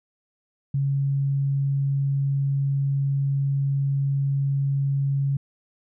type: tone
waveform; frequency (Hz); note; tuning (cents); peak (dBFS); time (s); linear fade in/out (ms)
sine; 138.59; C#3; 0; -20; 0.74-5.37; 5
effects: none